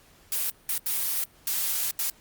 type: noise bursts at uneven times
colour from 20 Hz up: blue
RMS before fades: -27 dBFS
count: 5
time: 0.32-0.5 / 0.69-0.78 / 0.86-1.24 / 1.47-1.91 / 1.99-2.1 s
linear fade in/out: 2 ms
effects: pink hiss -57 dBFS RMS until 2.2 s + Opus 48 kbps